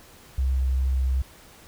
sine tone with vibrato, 65.41 Hz, C2, in tune, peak -20 dBFS, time 0.38-1.22 s, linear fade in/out 5 ms, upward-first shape square, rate 2.6 Hz, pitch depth 8 cents each way, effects pink hiss -50 dBFS RMS until 1.67 s

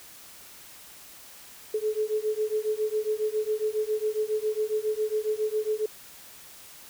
sine beating tone pair, 426.1 / 433.4 Hz, G#4 / A4, +44 / -26 cents, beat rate 7.3 Hz, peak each -28 / -28 dBFS, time 1.74-5.86 s, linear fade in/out 5 ms, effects white hiss -48 dBFS RMS until 6.89 s

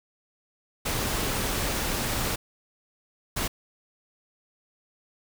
pink noise bursts at uneven times, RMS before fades -28 dBFS, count 2, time 0.85-2.36 / 3.36-3.48 s, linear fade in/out 10 ms, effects none

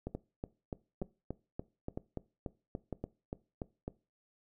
two click trains, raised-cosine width 2 ms, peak -24 / -24 dBFS, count 5 / 13, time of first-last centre 0.07-3.88 / 0.15-3.618 s, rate 1.05 / 3.46 Hz, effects noise-tail reverb RT60 0.3 s tail -20 dB re dry

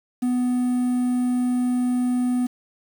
triangle tone with quantisation, 248.2 Hz, B3, 9 cents sharp, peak -17 dBFS, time 0.22-2.47 s, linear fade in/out 10 ms, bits 7, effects none

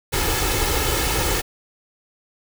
pink noise with comb filter, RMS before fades -21 dBFS, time 0.12-1.42 s, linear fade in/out 20 ms, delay 2.3 ms, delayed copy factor +0.65, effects none

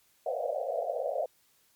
pink band-pass noise, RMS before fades -32 dBFS, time 0.26-1.26 s, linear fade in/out 5 ms, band 490 to 720 Hz, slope 96 dB/octave, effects white hiss -67 dBFS RMS until 1.75 s + MP3 96 kbps

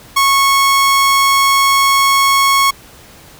sawtooth tone, 1100 Hz, C#6, 14 cents flat, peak -5 dBFS, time 0.16-2.71 s, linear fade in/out 10 ms, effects pink hiss -40 dBFS RMS until 3.39 s

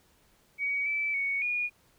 sine tone with pitch steps, 2257 / 2314 / 2227 / 2442 Hz, C#7 / D7 / C#7 / D#7, +31 / -26 / +7 / -33 cents, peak -27 dBFS, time 0.58-1.7 s, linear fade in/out 50 ms, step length 280 ms, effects pink hiss -65 dBFS RMS until 1.98 s

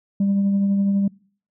sine tone with tremolo, 198.4 Hz, G3, 21 cents sharp, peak -13 dBFS, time 0.2-1.08 s, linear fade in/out 5 ms, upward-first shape triangle, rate 12 Hz, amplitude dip 35%, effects noise-tail reverb RT60 0.5 s tail -26 dB re dry + tanh soft clip ceiling -14 dBFS

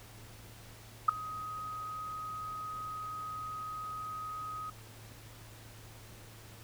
sine tone with ADSR envelope, 1257 Hz, D#6, 17 cents sharp, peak -16 dBFS, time 1.08-4.7 s, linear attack 10 ms, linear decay 5 ms, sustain -22 dB, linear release 4 ms, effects added 110 Hz sine -53 dBFS peak until 6.63 s + pink hiss -54 dBFS RMS until 6.63 s

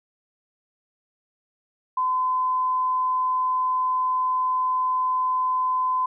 sine tone, 1020 Hz, C6, 44 cents flat, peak -20 dBFS, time 1.97-6.06 s, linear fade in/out 5 ms, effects none

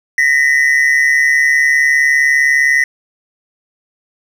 triangle tone pair together, 1855.2 / 1995 Hz, A#6 / B6, -9 / +17 cents, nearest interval minor second, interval 126 cents, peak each -10 dBFS, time 0.18-2.84 s, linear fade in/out 2 ms, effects none

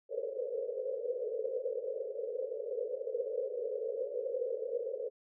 pink band-pass noise, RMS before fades -37 dBFS, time 0.09-5.1 s, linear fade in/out 20 ms, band 440 to 540 Hz, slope 96 dB/octave, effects none

